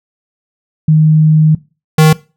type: tone pair in turn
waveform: sine / square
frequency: 155.56 / 156.32 Hz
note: D#3 / D#3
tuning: 0 / +8 cents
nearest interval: unison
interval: 8 cents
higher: second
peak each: -4 dBFS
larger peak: neither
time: 0.88-1.55 / 1.98-2.13 s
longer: first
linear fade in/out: 5 ms
effects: noise-tail reverb RT60 0.3 s tail -20 dB re dry